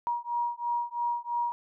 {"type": "beating tone pair", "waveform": "sine", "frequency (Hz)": [951, 954], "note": ["A#5", "A#5"], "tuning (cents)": [34, 40], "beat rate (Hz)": 3, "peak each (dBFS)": -31, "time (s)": [0.07, 1.52], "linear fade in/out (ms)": 0, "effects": []}